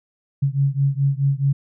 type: beating tone pair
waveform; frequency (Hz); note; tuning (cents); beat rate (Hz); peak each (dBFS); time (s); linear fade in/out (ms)
sine; 136.7 / 141.4; C#3 / C#3; -24 / +35; 4.7; -19 / -20; 0.42-1.53; 10
effects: none